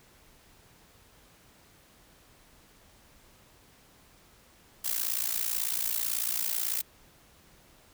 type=noise with amplitude modulation; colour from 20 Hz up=blue; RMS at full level=-27 dBFS; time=4.84-6.82 s; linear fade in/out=10 ms; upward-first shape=sine; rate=58.1 Hz; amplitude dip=85%; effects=pink hiss -59 dBFS RMS until 7.93 s